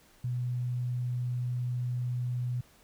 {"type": "tone", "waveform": "sine", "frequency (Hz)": 123.47, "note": "B2", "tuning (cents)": 0, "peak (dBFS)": -29, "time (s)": [0.24, 2.61], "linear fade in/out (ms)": 5, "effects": ["pink hiss -61 dBFS RMS until 2.83 s"]}